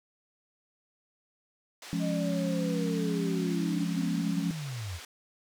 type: band-pass noise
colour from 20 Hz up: white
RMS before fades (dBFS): -46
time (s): 1.82-5.05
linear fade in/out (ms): 2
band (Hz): 370 to 5500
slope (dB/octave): 12
type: chord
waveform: sine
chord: Db major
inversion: first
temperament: just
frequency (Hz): 173.24 / 207.9 / 277.2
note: F3 / Ab3 / Db4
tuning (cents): -14 / +2 / 0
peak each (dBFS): -30 / -34 / -33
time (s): 1.93-4.51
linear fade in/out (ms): 0
type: linear sweep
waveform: sine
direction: down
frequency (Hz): 627 to 77.78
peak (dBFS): -34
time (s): 1.99-5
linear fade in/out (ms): 50
effects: none